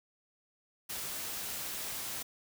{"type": "noise", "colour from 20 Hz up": "white", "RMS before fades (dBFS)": -39, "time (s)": [0.89, 2.23], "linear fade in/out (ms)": 10, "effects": []}